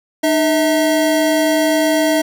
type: tone pair together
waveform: square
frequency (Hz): 304.6 / 644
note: D#4 / E5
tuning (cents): -37 / -41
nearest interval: octave + minor second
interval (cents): 1296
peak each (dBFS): -16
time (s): 0.23-2.22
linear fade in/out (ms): 10
effects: none